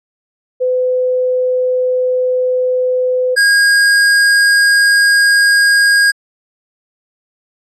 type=tone pair in turn; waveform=sine / square; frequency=506 / 1629.8 Hz; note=B4 / G#6; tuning=+42 / -33 cents; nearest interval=octave + minor sixth; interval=2025 cents; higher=second; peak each=-11 / -8 dBFS; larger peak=second; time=0.6-3.36 / 3.36-6.12 s; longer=neither; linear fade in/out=20 ms; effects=resampled to 24000 Hz